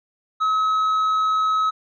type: tone with tanh clipping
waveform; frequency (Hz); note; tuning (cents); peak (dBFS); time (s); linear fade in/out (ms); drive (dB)
sine; 1282; E6; -49; -18; 0.4-1.71; 20; 4
effects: none